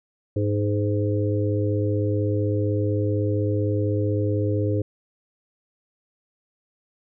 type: harmonic tone with a mistuned harmonic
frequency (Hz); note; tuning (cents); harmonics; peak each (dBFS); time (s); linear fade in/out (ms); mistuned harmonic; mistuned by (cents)
103; G#2; -14; 1 / 3 / 4 / 5; -22 / -27 / -28 / -29; 0.36-4.82; 5; 4; +30
effects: none